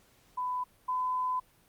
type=tone pair in turn; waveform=sine; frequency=1000 / 1010.5 Hz; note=B5 / B5; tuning=+21 / +39 cents; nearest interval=unison; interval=18 cents; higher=second; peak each=-30 / -28 dBFS; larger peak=second; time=0.37-0.64 / 0.88-1.4 s; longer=second; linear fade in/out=10 ms; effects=pink hiss -64 dBFS RMS until 1.68 s + Opus 48 kbps